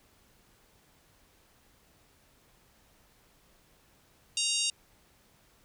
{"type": "harmonic tone", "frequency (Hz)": 932.3, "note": "A#5", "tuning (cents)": 0, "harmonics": [3, 4, 5, 6, 7, 8, 9, 10], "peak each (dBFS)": [-33, -34, -35, -36, -36, -37, -38, -38], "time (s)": [4.37, 4.7], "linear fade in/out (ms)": 2, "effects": ["pink hiss -64 dBFS RMS until 5.64 s"]}